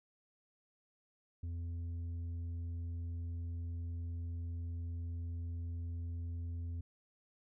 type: tone with tanh clipping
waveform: sine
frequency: 84.9 Hz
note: F2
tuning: 48 cents flat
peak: -39 dBFS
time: 1.43-6.81 s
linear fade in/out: 5 ms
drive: 5 dB
effects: none